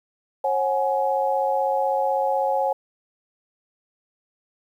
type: tone cluster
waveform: sine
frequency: 542 / 744 / 840 Hz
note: C#5 / F#5 / G#5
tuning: -39 / +9 / +19 cents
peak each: -23 / -26 / -23 dBFS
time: 0.44-2.73 s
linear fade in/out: 5 ms
effects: 9-bit